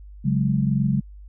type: chord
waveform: sine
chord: C# suspended fourth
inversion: none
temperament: equal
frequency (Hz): 138.59 / 185 / 207.7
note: C#3 / F#3 / G#3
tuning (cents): 0 / 0 / 0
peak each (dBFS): -21 / -24 / -23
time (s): 0.24-1.01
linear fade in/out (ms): 20
effects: added 50 Hz sine -39 dBFS peak until 1.28 s